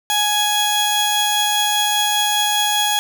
sawtooth tone pair together, 834 / 3331 Hz, G#5 / G#7, +7 / +4 cents, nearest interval 2 octaves, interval 2397 cents, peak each -15 dBFS, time 0.1-2.99 s, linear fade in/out 0 ms, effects none

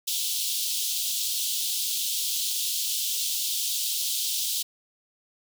pink high-pass noise, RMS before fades -28 dBFS, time 0.07-4.63 s, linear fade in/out 10 ms, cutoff 3100 Hz, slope 48 dB/octave, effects none

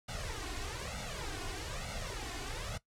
pink noise with flanger, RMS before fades -40 dBFS, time 0.08-2.78 s, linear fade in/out 10 ms, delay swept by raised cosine 1.4 to 2.8 ms, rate 1.1 Hz, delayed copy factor +0.85, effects noise-tail reverb RT60 0.1 s tail -17 dB re dry + low-pass 8000 Hz 12 dB/octave

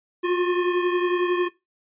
square beating tone pair, 354.6 / 365.6 Hz, F4 / F#4, +26 / -21 cents, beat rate 11 Hz, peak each -21 / -28 dBFS, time 0.23-1.49 s, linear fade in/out 20 ms, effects noise-tail reverb RT60 0.2 s tail -17 dB re dry + resampled to 8000 Hz

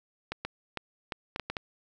clicks, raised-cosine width 0.3 ms, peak -17 dBFS, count 8, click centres 0.32 / 0.45 / 0.773 / 1.122 / 1.361 / 1.397 / 1.5 / 1.568 s, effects none

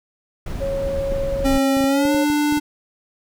brown noise, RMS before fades -26 dBFS, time 0.46-1.58 s, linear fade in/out 5 ms
sine tone, 550 Hz, C#5, 14 cents flat, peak -21 dBFS, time 0.6-2.25 s, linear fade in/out 20 ms
clicks, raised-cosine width 3 ms, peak -19 dBFS, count 11, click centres 1.122 / 1.405 / 1.56 / 1.769 / 1.807 / 1.841 / 2.053 / 2.147 / 2.301 / 2.524 / 2.573 s
square tone with pitch glide, 269.7 to 295.8 Hz, C#4 to D4, -47 to +13 cents, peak -17 dBFS, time 1.44-2.6 s, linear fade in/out 20 ms, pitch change +160 cents, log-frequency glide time 1.86-2.12 s
effects none

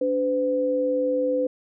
sine tone pair together, 288.8 / 507.5 Hz, D4 / B4, -29 / +47 cents, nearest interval minor seventh, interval 976 cents, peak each -27 / -21 dBFS, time 0.01-1.47 s, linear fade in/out 5 ms, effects none

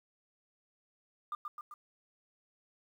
sine tone with echo, 1203 Hz, D6, 41 cents sharp, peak -33 dBFS, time 1.32-1.35 s, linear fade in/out 2 ms, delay 130 ms, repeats 3, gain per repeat -4 dB, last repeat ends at 1.74 s, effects tanh soft clip ceiling -32 dBFS + 11-bit

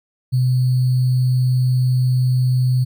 sine tone with sample-and-hold, 127.1 Hz, C3, 50 cents flat, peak -13 dBFS, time 0.32-2.85 s, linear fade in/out 20 ms, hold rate 4410 Hz, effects none

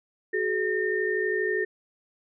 sine tone cluster, 373.8 / 426.2 / 1821 Hz, F#4 / G#4 / A#6, +18 / +45 / -41 cents, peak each -28 dBFS, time 0.33-1.65 s, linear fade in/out 10 ms, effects none

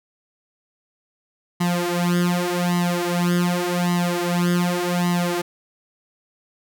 sawtooth tone with flanger, 175.8 Hz, F3, 12 cents sharp, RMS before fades -21 dBFS, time 1.6-5.42 s, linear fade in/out 10 ms, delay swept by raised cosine 0.99 to 5.09 ms, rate 0.86 Hz, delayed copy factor +1, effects none

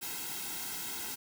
white noise with comb filter, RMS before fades -39 dBFS, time 0.01-1.16 s, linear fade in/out 20 ms, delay 1.7 ms, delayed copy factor -1, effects none

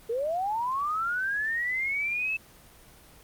sine linear sweep, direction up, 440 to 2637 Hz, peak -26 dBFS, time 0.09-2.37 s, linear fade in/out 10 ms, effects pink hiss -53 dBFS RMS until 3.23 s + Opus 24 kbps

